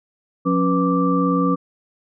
sine tone cluster, 178.5 / 276.2 / 491 / 1171 Hz, F3 / C#4 / B4 / D6, +38 / -6 / -10 / -5 cents, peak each -20 / -19 / -24 / -22 dBFS, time 0.45-1.56 s, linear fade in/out 20 ms, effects none

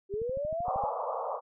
sine linear sweep, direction up, 380 to 880 Hz, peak -30 dBFS, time 0.09-0.93 s, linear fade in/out 50 ms
click train, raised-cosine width 5 ms, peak -31 dBFS, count 10, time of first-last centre 0.14-0.838 s, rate 12.9 Hz
pink band-pass noise, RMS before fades -34 dBFS, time 0.64-1.41 s, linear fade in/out 50 ms, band 480 to 1200 Hz, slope 96 dB/octave
effects none

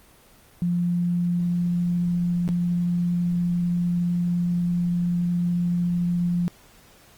sine tone with dropouts, 174.61 Hz, F3, in tune, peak -20 dBFS, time 0.62-6.48 s, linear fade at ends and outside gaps 0 ms, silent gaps 2.478-2.489 s, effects pink hiss -53 dBFS RMS until 7.17 s + Opus 24 kbps

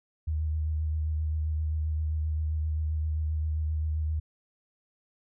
sine tone with vibrato, 77.6 Hz, D#2, 4 cents flat, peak -26 dBFS, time 0.27-4.2 s, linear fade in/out 10 ms, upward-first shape sine, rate 7.6 Hz, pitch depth 23 cents each way, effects none

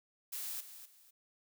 blue noise with echo, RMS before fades -41 dBFS, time 0.32-0.61 s, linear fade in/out 10 ms, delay 250 ms, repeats 2, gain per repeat -11 dB, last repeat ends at 1.11 s, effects none

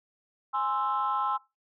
sine chord, Ab augmented, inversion none, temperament equal, 830.6 / 1046.5 / 1318.5 Hz, Ab5 / C6 / E6, 0 / 0 / 0 cents, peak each -30 / -29 / -29 dBFS, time 0.53-1.38 s, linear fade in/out 20 ms, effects noise-tail reverb RT60 0.2 s tail -17 dB re dry + tanh soft clip ceiling -19 dBFS

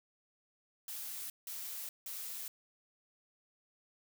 blue noise bursts, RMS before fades -43 dBFS, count 3, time 0.88-2.48 s, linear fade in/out 2 ms, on 420 ms, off 170 ms, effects none

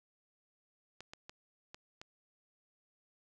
clicks, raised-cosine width 0.2 ms, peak -30 dBFS, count 5, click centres 1.006 / 1.135 / 1.295 / 1.745 / 2.015 s, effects none

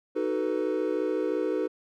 triangle chord, B dominant seventh, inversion first, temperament equal with one note detuned, 311.1 / 374.3 / 440 / 493.9 Hz, D#4 / F#4 / A4 / B4, 0 / +20 / 0 / 0 cents, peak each -29 dBFS, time 0.15-1.68 s, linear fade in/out 20 ms, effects none

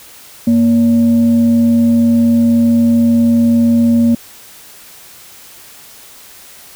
sine tone with frequency modulation, 234 Hz, A#3, 7 cents sharp, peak -7 dBFS, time 0.47-4.15 s, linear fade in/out 5 ms, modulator 333 Hz, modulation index 0.27, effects white hiss -38 dBFS RMS until 6.75 s

